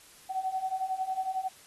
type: beating tone pair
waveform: sine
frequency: 749 / 760 Hz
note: F#5 / F#5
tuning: +21 / +46 cents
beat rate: 11 Hz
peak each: -34 / -31 dBFS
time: 0.29-1.49 s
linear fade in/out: 20 ms
effects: white hiss -55 dBFS RMS until 1.66 s + AAC 32 kbps